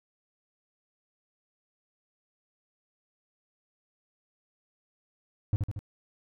triangle tone with echo, 103 Hz, G#2, 14 cents flat, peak -19 dBFS, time 5.53-5.56 s, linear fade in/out 0 ms, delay 77 ms, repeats 3, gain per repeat -4 dB, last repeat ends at 5.791 s, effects none

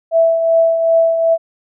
sine tone with tremolo, 659.3 Hz, E5, in tune, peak -7 dBFS, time 0.11-1.38 s, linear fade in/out 50 ms, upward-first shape triangle, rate 2.6 Hz, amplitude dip 55%, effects none

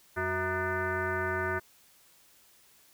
sine tone with frequency modulation, 932.3 Hz, A#5, in tune, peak -28 dBFS, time 0.16-1.6 s, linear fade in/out 20 ms, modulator 281 Hz, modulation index 3.1, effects white hiss -61 dBFS RMS until 2.93 s

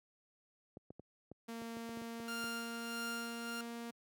clicks, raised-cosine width 2 ms, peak -36 dBFS, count 11, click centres 0.771 / 0.905 / 0.996 / 1.316 / 1.618 / 1.769 / 1.892 / 1.972 / 2.017 / 2.2 / 2.441 s
sawtooth tone with pitch glide, 230 to 234 Hz, A#3 to A#3, -23 to +7 cents, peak -39 dBFS, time 1.48-3.91 s, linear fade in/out 10 ms, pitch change +30 cents, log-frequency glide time 1.71-3.71 s
sawtooth tone with tremolo, 1396.9 Hz, F6, in tune, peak -36 dBFS, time 2.28-3.61 s, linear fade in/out 2 ms, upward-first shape sine, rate 1.6 Hz, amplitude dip 55%
effects high-pass 100 Hz 12 dB/octave

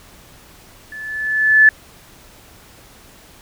sine tone with level ramp, 1737 Hz, A6, 23 cents flat, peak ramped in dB -30 to -4 dBFS, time 0.92-1.69 s, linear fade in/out 2 ms, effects pink hiss -45 dBFS RMS until 3.41 s

